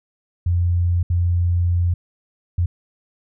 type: tone bursts at uneven times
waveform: sine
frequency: 87.4 Hz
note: F2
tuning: 2 cents sharp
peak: -15 dBFS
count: 3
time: 0.46-1.03 / 1.1-1.94 / 2.58-2.66 s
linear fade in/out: 5 ms
effects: none